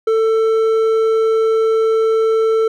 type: tone with hard clipping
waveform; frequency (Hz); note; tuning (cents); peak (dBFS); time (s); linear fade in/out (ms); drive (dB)
triangle; 444.9; A4; +19; -13; 0.07-2.68; 5; 9
effects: none